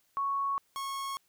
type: tone pair in turn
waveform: sine / 45% pulse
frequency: 1108.7 / 1095.3 Hz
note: C#6 / C#6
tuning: 0 / -21 cents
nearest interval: unison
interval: 21 cents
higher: first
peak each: -28 / -34 dBFS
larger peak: first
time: 0.17-0.58 / 0.76-1.17 s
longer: neither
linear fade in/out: 0 ms
effects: white hiss -71 dBFS RMS until 1.28 s

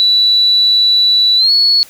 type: tone with pitch glide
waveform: sine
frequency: 3951 to 4384 Hz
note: B7 to C#8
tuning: 0 to -20 cents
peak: -7 dBFS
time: 0-1.83 s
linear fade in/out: 0 ms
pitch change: +180 cents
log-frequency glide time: 1.37-1.51 s
effects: white hiss -40 dBFS RMS until 1.89 s

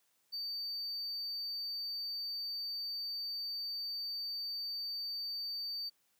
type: tone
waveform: triangle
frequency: 4600 Hz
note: D8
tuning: 37 cents flat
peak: -36 dBFS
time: 0.32-5.9 s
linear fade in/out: 20 ms
effects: white hiss -75 dBFS RMS until 6.19 s + high-pass 100 Hz 12 dB/octave

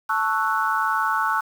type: chord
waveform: sine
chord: F# minor seventh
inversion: first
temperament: equal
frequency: 880 / 1108.7 / 1318.5 / 1480 Hz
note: A5 / C#6 / E6 / F#6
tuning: 0 / 0 / 0 / 0 cents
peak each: -25 dBFS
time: 0.09-1.41 s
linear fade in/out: 10 ms
effects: 7-bit

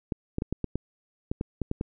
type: clicks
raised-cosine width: 3 ms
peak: -15 dBFS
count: 11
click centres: 0.122 / 0.384 / 0.421 / 0.526 / 0.643 / 0.756 / 1.315 / 1.411 / 1.617 / 1.714 / 1.811 s
effects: none

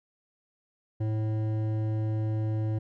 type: tone with hard clipping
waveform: sine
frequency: 108.9 Hz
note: A2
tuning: 17 cents flat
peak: -28 dBFS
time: 1-2.79 s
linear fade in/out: 10 ms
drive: 11 dB
effects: none

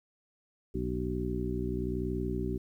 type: harmonic tone with a mistuned harmonic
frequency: 61 Hz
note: B1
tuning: 21 cents flat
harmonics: 1 / 2 / 3 / 4 / 5 / 6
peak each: -36 / -38 / -38 / -38 / -39 / -36 dBFS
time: 0.74-2.58 s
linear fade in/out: 10 ms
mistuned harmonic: 6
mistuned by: +54 cents
effects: 11-bit

